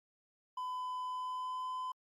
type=tone with pitch glide; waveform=triangle; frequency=1007 to 1016.9 Hz; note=B5 to C6; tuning=+33 to -50 cents; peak=-35 dBFS; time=0.57-1.92 s; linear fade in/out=5 ms; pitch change=+17 cents; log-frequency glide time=1.03-1.67 s; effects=Opus 48 kbps